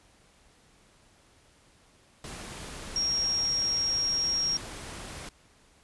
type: tone in noise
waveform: sine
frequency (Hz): 5588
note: F8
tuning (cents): 0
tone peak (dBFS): -25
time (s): 2.96-4.57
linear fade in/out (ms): 2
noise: pink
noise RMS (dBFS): -41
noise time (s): 2.24-5.29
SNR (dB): +13
effects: pink hiss -61 dBFS RMS until 5.83 s + resampled to 24000 Hz